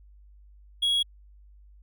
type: tone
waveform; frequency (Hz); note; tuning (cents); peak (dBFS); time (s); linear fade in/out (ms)
triangle; 3322; G#7; 0; -20; 0.82-1.03; 10
effects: added 50 Hz sine -50 dBFS peak until 1.82 s